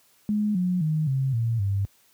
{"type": "tone with pitch steps", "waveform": "sine", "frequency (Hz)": [210, 180.72, 155.52, 133.83, 115.17, 99.11], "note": ["G#3", "F#3", "D#3", "C3", "A#2", "G2"], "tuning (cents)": [19, -40, 0, 39, -20, 20], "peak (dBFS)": -21, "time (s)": [0.29, 1.85], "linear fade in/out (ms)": 0, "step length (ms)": 260, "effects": ["white hiss -61 dBFS RMS until 2.13 s", "high-pass 60 Hz 12 dB/octave"]}